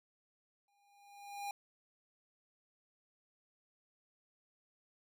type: tone with exponential growth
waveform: square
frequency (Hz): 809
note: G#5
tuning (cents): -46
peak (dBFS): -38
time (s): 0.68-1.51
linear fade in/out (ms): 2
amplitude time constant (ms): 180
effects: none